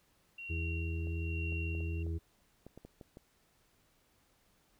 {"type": "tone with tremolo", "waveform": "sine", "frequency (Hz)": 2747, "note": "F7", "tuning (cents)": -29, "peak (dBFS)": -40, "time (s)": [0.38, 2.03], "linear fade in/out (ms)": 5, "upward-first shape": "sine", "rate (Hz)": 1.1, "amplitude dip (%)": 70}
{"type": "harmonic tone", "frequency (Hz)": 82.41, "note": "E2", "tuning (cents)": 0, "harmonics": [1, 2, 4, 5], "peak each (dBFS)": [-34, -46, -45, -50], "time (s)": [0.49, 2.19], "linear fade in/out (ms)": 20}
{"type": "clicks", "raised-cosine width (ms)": 2, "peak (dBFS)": -36, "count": 10, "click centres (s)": [1.071, 1.524, 1.75, 1.806, 2.066, 2.666, 2.776, 2.85, 3.012, 3.171]}
{"effects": ["pink hiss -71 dBFS RMS until 4.79 s"]}